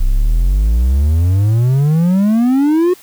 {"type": "exponential sweep", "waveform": "triangle", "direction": "up", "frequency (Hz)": [30.25, 370], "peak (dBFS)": -7, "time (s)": [0, 2.94], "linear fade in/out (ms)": 10, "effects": ["white hiss -42 dBFS RMS until 3.02 s"]}